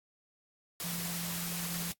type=tone in noise; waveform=sine; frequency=172 Hz; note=F3; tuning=26 cents flat; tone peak=-38 dBFS; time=0.84-1.91 s; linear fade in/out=0 ms; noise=white; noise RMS=-38 dBFS; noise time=0.8-1.92 s; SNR=-3 dB; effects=noise-tail reverb RT60 0.1 s tail -21 dB re dry + AAC 64 kbps